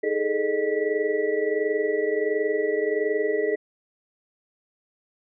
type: tone cluster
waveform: sine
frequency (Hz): 314.8 / 415.9 / 437.3 / 610 / 1954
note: D#4 / G#4 / A4 / D#5 / B6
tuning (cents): +20 / +2 / -11 / -34 / -19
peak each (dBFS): -33 / -25 / -25 / -31 / -33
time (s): 0.03-3.56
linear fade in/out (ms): 10
effects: none